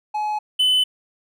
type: tone pair in turn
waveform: triangle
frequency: 847 / 3018 Hz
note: G#5 / F#7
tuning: +34 / +34 cents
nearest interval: octave + minor seventh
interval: 2200 cents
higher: second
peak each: -19 / -13 dBFS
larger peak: second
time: 0.14-0.39 / 0.59-0.84 s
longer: neither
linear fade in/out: 10 ms
effects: none